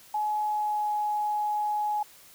sine tone with pitch glide, 846 to 839.7 Hz, G#5 to G#5, +32 to +19 cents, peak -25 dBFS, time 0.14-2.03 s, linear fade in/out 5 ms, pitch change -13 cents, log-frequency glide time 0.44-0.91 s, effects white hiss -53 dBFS RMS until 2.34 s

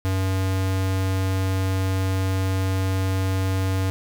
square tone, 94.9 Hz, F#2, 44 cents sharp, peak -21 dBFS, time 0.05-3.9 s, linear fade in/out 0 ms, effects none

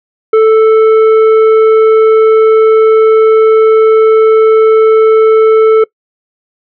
sine tone with tanh clipping, 440 Hz, A4, in tune, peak -4 dBFS, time 0.33-5.84 s, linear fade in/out 5 ms, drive 11 dB, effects noise-tail reverb RT60 0.1 s tail -24 dB re dry + low-pass 2000 Hz 12 dB/octave

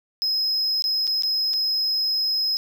triangle tone with dropouts, 5110 Hz, D#8, 45 cents sharp, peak -19 dBFS, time 0.22-2.57 s, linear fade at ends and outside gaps 0 ms, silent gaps 0.822-0.841 / 1.07-1.076 / 1.223-1.234 / 1.534-1.538 s, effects none

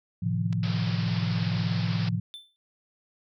sine chord, F dominant seventh, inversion first, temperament equal with one note detuned, 110 / 130.81 / 155.56 / 172.21 Hz, A2 / C3 / Eb3 / F3, 0 / 0 / 0 / -24 cents, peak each -28 / -33 / -34 / -28 dBFS, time 0.22-2.2 s, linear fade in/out 10 ms
clicks, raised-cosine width 0.2 ms, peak -26 dBFS, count 2, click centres 0.527 / 0.53 s
white low-pass noise, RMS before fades -39 dBFS, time 0.63-2.09 s, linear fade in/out 2 ms, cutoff 5200 Hz, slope 96 dB/octave
triangle tone with exponential decay, 3534 Hz, A7, 7 cents sharp, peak -34 dBFS, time 2.34-2.56 s, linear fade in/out 0 ms, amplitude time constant 47 ms
effects none

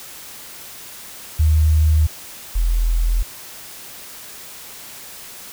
sine tone pair in turn, 77.78 / 41.57 Hz, D#2 / E1, 0 / +15 cents, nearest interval major seventh, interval 1085 cents, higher first, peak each -11 / -14 dBFS, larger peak first, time 1.39-2.07 / 2.55-3.23 s, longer neither, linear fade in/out 10 ms, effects white hiss -37 dBFS RMS until 5.52 s

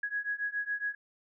sine beating tone pair, 1661.2 / 1668.4 Hz, G#6 / G#6, 0 / +7 cents, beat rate 7.2 Hz, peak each -35 / -34 dBFS, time 0.03-0.95 s, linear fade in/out 5 ms, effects none

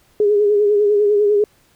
sine tone with vibrato, 413.8 Hz, G#4, 6 cents flat, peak -11 dBFS, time 0.2-1.44 s, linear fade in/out 2 ms, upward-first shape sine, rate 10 Hz, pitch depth 43 cents each way, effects pink hiss -56 dBFS RMS until 1.75 s

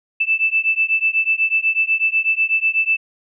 sine beating tone pair, 2637 / 2645.1 Hz, E7 / E7, 0 / +5 cents, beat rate 8.1 Hz, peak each -18 dBFS, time 0.2-2.97 s, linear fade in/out 10 ms, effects none

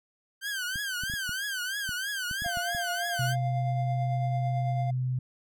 sawtooth tone with vibrato, 1553 Hz, G6, 17 cents flat, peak -27 dBFS, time 0.41-3.36 s, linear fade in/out 50 ms, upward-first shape triangle, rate 3.1 Hz, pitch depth 150 cents each way
clicks, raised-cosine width 5 ms, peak -28 dBFS, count 11, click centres 0.758 / 1.036 / 1.099 / 1.138 / 1.293 / 1.892 / 2.312 / 2.421 / 2.462 / 2.572 / 2.749 s
triangle tone with tremolo, 698 Hz, F5, 1 cent flat, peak -28 dBFS, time 2.44-4.91 s, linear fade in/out 10 ms, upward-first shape triangle, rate 9 Hz, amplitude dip 45%
sine tone, 127.4 Hz, C3, 46 cents flat, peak -26 dBFS, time 3.19-5.19 s, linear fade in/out 5 ms
effects none

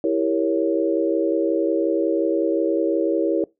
sine chord, E diminished seventh, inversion none, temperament equal with one note detuned, 329.6 / 395.2 / 466.2 / 554.4 Hz, E4 / G4 / Bb4 / Db5, 0 / +14 / 0 / 0 cents, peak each -21 / -25 / -24 / -24 dBFS, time 0.04-3.44 s, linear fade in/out 2 ms, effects noise-tail reverb RT60 0.2 s tail -22 dB re dry

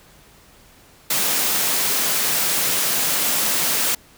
white high-pass noise, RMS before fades -20 dBFS, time 1.1-3.95 s, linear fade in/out 5 ms, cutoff 120 Hz, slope 96 dB/octave, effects pink hiss -50 dBFS RMS until 4.17 s

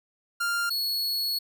45% pulse tone pair in turn, 1396.9 / 4366 Hz, F6 / C#8, 0 / -27 cents, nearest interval octave + minor sixth, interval 1973 cents, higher second, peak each -25 dBFS, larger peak neither, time 0.4-0.7 / 0.7-1.39 s, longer second, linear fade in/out 10 ms, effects none

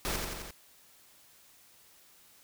pink noise with echo, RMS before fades -33 dBFS, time 0.05-0.16 s, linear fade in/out 0 ms, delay 87 ms, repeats 4, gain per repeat -3 dB, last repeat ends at 0.508 s, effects white hiss -60 dBFS RMS until 2.43 s

